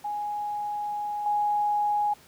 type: tone with level steps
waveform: sine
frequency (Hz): 830.6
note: G#5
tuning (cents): 0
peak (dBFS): -28 / -22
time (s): 0.04-2.14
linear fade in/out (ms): 10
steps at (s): 1.26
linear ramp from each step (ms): 2
effects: pink hiss -54 dBFS RMS until 2.27 s + high-pass 100 Hz 12 dB/octave